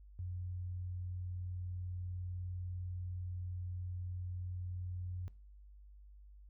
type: tone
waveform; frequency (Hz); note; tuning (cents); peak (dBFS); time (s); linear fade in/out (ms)
sine; 90.3; F#2; -42; -39; 0.19-5.28; 0
effects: noise-tail reverb RT60 0.4 s tail -19 dB re dry + added 50 Hz sine -54 dBFS peak until 6.49 s